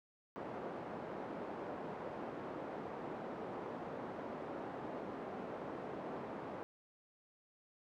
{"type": "band-pass noise", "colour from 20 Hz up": "pink", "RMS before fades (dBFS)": -45, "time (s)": [0.36, 6.63], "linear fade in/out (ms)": 0, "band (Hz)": [270, 880], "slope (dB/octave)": 12, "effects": []}